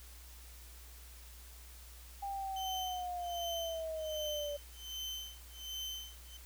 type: linear sweep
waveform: sine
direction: down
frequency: 800 to 576 Hz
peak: -37 dBFS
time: 2.22-4.57 s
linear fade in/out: 10 ms
type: tone with tremolo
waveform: 35% pulse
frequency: 3073 Hz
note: G7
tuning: 35 cents flat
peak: -37 dBFS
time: 2.56-6.37 s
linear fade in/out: 5 ms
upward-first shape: sine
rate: 1.3 Hz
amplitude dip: 100%
effects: added 60 Hz sine -52 dBFS peak until 6.45 s + white hiss -57 dBFS RMS until 6.45 s